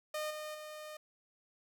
sawtooth tone with level steps, 611 Hz, D#5, 32 cents flat, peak -32 / -37 / -41 dBFS, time 0.14-0.97 s, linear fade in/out 5 ms, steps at 0.3 / 0.54 s, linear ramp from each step 10 ms, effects none

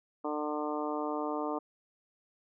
harmonic tone, 150 Hz, D3, 37 cents sharp, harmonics 2 / 3 / 4 / 5 / 6 / 7 / 8, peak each -36 / -38 / -39 / -40 / -41 / -41 / -42 dBFS, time 0.24-1.59 s, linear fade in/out 10 ms, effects none

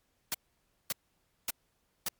white noise bursts, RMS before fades -32 dBFS, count 4, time 0.32-2.084 s, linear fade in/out 0 ms, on 21 ms, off 560 ms, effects pink hiss -75 dBFS RMS until 2.19 s + MP3 96 kbps

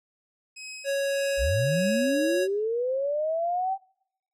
20% pulse tone with tremolo, 2543 Hz, D#7, 37 cents sharp, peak -32 dBFS, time 0.56-2.15 s, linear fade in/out 10 ms, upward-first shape sine, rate 1.7 Hz, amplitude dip 85%
square tone, 554.4 Hz, C#5, in tune, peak -25 dBFS, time 0.84-2.48 s, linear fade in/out 50 ms
sine linear sweep, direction up, 47.59 to 784 Hz, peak -24 dBFS, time 1.37-3.78 s, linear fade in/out 50 ms
effects noise-tail reverb RT60 0.7 s tail -26 dB re dry + low-pass 12000 Hz 12 dB/octave

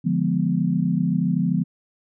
sine chord, D diminished seventh, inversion none, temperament equal, 146.83 / 174.61 / 207.7 / 246.9 Hz, D3 / F3 / Ab3 / Cb4, 0 / 0 / 0 / 0 cents, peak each -26 / -21 / -26 / -25 dBFS, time 0.04-1.64 s, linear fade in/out 20 ms, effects none

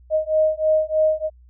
sine beating tone pair, 622.3 / 625.5 Hz, D#5 / D#5, 0 / +9 cents, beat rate 3.2 Hz, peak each -19 dBFS, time 0.1-1.3 s, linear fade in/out 50 ms, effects added 61 Hz sine -46 dBFS peak until 1.49 s

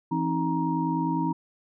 sine tone cluster, 166.8 / 265.6 / 315.6 / 940 Hz, E3 / C4 / D#4 / A#5, +21 / +26 / +25 / +14 cents, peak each -29 dBFS, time 0.11-1.33 s, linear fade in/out 10 ms, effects none

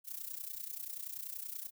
violet noise with amplitude modulation, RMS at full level -40 dBFS, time 0.04-1.71 s, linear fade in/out 50 ms, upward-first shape sine, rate 30.4 Hz, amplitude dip 80%, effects none

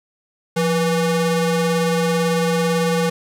45% pulse ring-modulated tone, 330 Hz, E4, 2 cents sharp, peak -13 dBFS, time 0.56-3.1 s, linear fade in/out 10 ms, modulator 156 Hz, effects low-pass 12000 Hz 12 dB/octave + 9-bit

